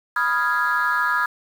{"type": "chord", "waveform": "sine", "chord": "F half-diminished seventh", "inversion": "second", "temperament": "equal", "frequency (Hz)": [987.8, 1244.5, 1396.9, 1661.2], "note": ["Cb6", "Eb6", "F6", "Ab6"], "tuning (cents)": [0, 0, 0, 0], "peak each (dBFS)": [-24, -23, -23, -21], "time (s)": [0.16, 1.26], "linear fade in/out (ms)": 5, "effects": ["tanh soft clip ceiling -12 dBFS", "7-bit"]}